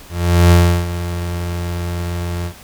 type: tone with ADSR envelope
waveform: 35% pulse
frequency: 86.9 Hz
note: F2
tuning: 8 cents flat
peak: -4 dBFS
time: 0.09-2.54 s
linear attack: 420 ms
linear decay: 340 ms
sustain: -14 dB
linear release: 86 ms
effects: pink hiss -40 dBFS RMS until 2.63 s